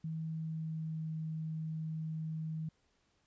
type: tone with pitch glide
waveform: sine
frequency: 160.2 to 158.54 Hz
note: E3 to D#3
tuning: -49 to +33 cents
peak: -36 dBFS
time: 0.04-2.69 s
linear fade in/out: 5 ms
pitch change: -18 cents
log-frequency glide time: 0.28-1.1 s
effects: pink hiss -75 dBFS RMS until 3.26 s + resampled to 16000 Hz